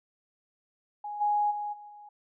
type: tone with level steps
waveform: sine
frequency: 830.6 Hz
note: G#5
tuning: in tune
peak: -34 / -23 / -31 / -44 / -46 dBFS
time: 1.04-2.09 s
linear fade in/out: 5 ms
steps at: 1.2 / 1.5 / 1.72 / 1.88 s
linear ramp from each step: 20 ms
effects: none